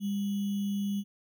sine tone with sample-and-hold, 200.9 Hz, G3, 43 cents sharp, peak -28 dBFS, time 0-1.04 s, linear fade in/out 50 ms, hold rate 3150 Hz, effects none

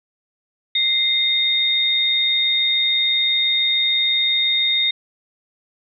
sine tone pair together, 2093 / 3687 Hz, C7 / A#7, 0 / -20 cents, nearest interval minor seventh, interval 980 cents, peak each -23 / -16 dBFS, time 0.75-4.91 s, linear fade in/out 5 ms, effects none

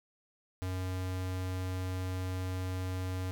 square tone, 92.5 Hz, F#2, in tune, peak -34 dBFS, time 0.62-3.31 s, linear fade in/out 0 ms, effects none

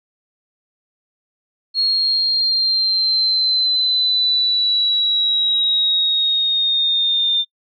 sine linear sweep, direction down, 4287 to 3600 Hz, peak -14 dBFS, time 1.74-7.45 s, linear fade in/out 50 ms, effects noise-tail reverb RT60 0.1 s tail -25 dB re dry

